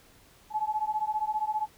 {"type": "beating tone pair", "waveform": "sine", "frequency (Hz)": [850, 865], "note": ["G#5", "A5"], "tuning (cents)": [40, -30], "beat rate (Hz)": 15, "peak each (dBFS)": -30, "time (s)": [0.5, 1.68], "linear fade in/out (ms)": 50, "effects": ["pink hiss -58 dBFS RMS until 1.77 s"]}